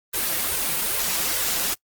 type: noise with flanger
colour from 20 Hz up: white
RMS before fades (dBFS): -24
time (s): 0.13-1.75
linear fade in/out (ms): 20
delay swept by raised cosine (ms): 1.9 to 6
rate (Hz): 2.4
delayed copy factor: +0.95
effects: noise-tail reverb RT60 0.1 s tail -25 dB re dry + Opus 32 kbps